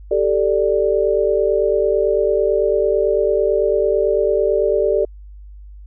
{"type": "chord", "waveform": "sine", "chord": "G suspended second", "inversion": "none", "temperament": "just", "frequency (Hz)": [392, 441, 588], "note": ["G4", "A4", "D5"], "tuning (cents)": [0, 4, 2], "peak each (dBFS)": -18, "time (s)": [0.11, 5.05], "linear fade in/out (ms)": 5, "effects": ["added 50 Hz sine -35 dBFS peak until 5.86 s"]}